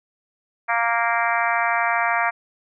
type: harmonic tone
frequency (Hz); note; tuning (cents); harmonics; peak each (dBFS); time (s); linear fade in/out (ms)
232.7; A#3; -3; 3 / 4 / 5 / 6 / 7 / 8 / 9 / 10; -24 / -25 / -26 / -27 / -27 / -28 / -29 / -29; 0.68-2.31; 20
effects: none

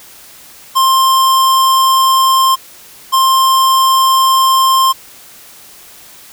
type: tone pair in turn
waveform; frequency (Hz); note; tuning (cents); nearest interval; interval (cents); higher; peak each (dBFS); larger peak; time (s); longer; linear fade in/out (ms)
square; 1055 / 1055; C6 / C6; +14 / +14; unison; 0; neither; -8; neither; 0.75-2.56 / 3.12-4.93; neither; 20
effects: white hiss -38 dBFS RMS until 6.32 s

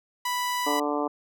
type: tone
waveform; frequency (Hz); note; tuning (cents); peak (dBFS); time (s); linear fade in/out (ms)
sawtooth; 987.8; B5; 0; -22; 0.25-0.8; 5
type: harmonic tone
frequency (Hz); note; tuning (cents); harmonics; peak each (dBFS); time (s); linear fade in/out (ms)
146.83; D3; 0; 2 / 3 / 4 / 5 / 6 / 7 / 8; -29 / -31 / -32 / -33 / -34 / -34 / -35; 0.66-1.08; 10
effects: none

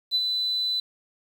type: tone with ADSR envelope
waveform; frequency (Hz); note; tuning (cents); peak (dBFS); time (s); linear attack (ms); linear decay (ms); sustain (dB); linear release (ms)
sine; 4000; B7; +21; -18; 0.11-0.8; 41; 46; -5; 3
effects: tanh soft clip ceiling -14 dBFS + 8-bit

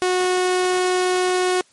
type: tone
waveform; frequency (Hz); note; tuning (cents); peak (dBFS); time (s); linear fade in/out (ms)
sawtooth; 365.6; F#4; -21; -13; 0.02-1.61; 0
effects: white hiss -56 dBFS RMS until 1.72 s + MP3 48 kbps

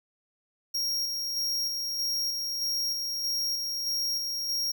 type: tone with tremolo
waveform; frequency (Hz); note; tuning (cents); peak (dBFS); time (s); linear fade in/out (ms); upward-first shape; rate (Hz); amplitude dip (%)
45% pulse; 5588; F8; 0; -27; 0.74-4.72; 10; square; 1.6; 30
effects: none

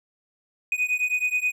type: beating tone pair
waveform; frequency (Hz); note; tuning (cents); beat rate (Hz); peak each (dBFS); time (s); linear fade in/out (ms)
triangle; 2486 / 2495.4; D#7 / D#7; -2 / +4; 9.4; -23 / -24; 0.72-1.52; 2
effects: none

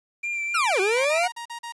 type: tone with vibrato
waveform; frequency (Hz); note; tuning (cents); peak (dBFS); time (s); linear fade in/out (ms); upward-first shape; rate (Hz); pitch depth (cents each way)
triangle; 2367; D7; +13; -24; 0.23-1.26; 10; sine; 3.7; 25
type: linear two-way sweep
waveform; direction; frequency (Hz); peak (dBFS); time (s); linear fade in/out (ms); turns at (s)
40% pulse; down then up; 1455 to 364.3 to 740; -20; 0.54-1.28; 10; 0.8
type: tone bursts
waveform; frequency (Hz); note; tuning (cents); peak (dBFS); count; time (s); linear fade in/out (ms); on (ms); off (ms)
sawtooth; 939; A#5; +12; -29; 6; 0.96-1.724; 10; 94; 40
effects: resampled to 24000 Hz + 9-bit

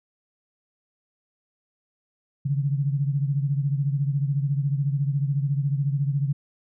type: beating tone pair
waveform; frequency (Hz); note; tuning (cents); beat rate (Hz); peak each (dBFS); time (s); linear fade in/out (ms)
sine; 138.59 / 152.59; C#3 / D#3; 0 / -33; 14; -22 / -28; 2.45-6.33; 10
effects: none

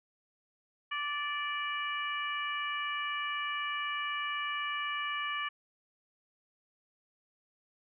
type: harmonic tone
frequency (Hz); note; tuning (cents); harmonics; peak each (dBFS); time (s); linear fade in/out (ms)
584; D5; -10; 2 / 3 / 4 / 5; -36 / -38 / -39 / -40; 0.91-5.49; 10
effects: none

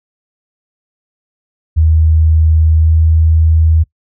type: tone with pitch glide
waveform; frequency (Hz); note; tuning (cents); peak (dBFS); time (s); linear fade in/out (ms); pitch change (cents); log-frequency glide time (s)
sine; 79.4 to 80.14; D#2 to E2; +36 to -48; -6; 1.76-3.84; 20; +16; 2.8-2.9
effects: noise-tail reverb RT60 0.1 s tail -21 dB re dry

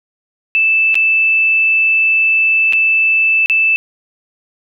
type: tone with dropouts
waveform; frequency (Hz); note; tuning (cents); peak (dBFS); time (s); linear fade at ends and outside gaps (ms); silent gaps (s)
sine; 2637; E7; 0; -9; 0.55-3.76; 0; 0.944-0.954 / 2.725-2.733 / 3.46-3.498
effects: none

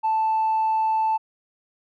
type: tone with tanh clipping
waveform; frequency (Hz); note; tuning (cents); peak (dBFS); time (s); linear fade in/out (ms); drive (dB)
triangle; 880; A5; 0; -19; 0.03-1.18; 20; 5
effects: none

